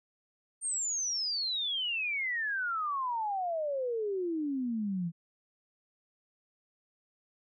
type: exponential sweep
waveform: sine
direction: down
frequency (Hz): 8870 to 163.2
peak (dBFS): -30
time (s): 0.61-5.12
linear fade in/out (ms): 50
effects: none